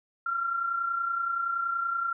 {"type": "tone pair together", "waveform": "sine", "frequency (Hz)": [1345, 1375.6], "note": ["E6", "F6"], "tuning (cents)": [34, -27], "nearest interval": "unison", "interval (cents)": 39, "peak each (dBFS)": [-36, -27], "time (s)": [0.26, 2.13], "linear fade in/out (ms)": 5, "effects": []}